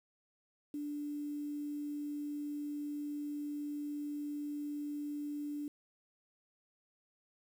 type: tone with quantisation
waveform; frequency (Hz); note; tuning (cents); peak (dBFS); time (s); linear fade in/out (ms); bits
sine; 293.1; D4; -3; -37; 0.74-5.68; 2; 10
effects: none